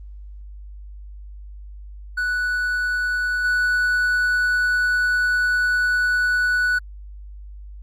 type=tone with level steps; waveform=triangle; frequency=1480 Hz; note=F#6; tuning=in tune; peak=-18 / -15 dBFS; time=2.17-6.79 s; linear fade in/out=10 ms; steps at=3.44 s; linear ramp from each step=10 ms; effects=added 50 Hz sine -35 dBFS peak until 7.82 s + Opus 24 kbps